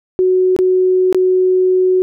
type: tone with dropouts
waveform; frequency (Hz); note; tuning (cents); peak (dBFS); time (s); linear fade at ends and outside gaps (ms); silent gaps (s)
sine; 370; F#4; 0; -9; 0.19-2.02; 0; 0.564-0.589 / 1.127-1.146
effects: none